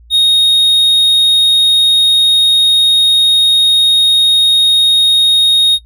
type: tone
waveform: triangle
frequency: 3729 Hz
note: A#7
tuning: in tune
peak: -4 dBFS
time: 0.1-5.79 s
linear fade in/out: 50 ms
effects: noise-tail reverb RT60 0.1 s tail -21 dB re dry + added 58 Hz sine -38 dBFS peak until 5.85 s